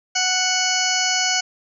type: harmonic tone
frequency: 740 Hz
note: F#5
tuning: in tune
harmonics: 1 / 2 / 3 / 4 / 6 / 7 / 8 / 9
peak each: -26 / -26 / -26 / -26 / -26 / -26 / -26 / -26 dBFS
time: 0.15-1.41 s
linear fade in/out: 10 ms
effects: none